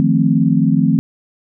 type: chord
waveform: sine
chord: F dominant seventh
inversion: third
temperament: equal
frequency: 155.56 / 174.61 / 220 / 261.6 Hz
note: Eb3 / F3 / A3 / C4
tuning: 0 / 0 / 0 / 0 cents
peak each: -16 dBFS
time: 0-0.99 s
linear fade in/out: 0 ms
effects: none